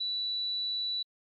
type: tone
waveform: sine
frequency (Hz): 3951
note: B7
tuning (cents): 0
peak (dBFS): -30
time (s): 0-1.03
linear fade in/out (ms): 10
effects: AAC 64 kbps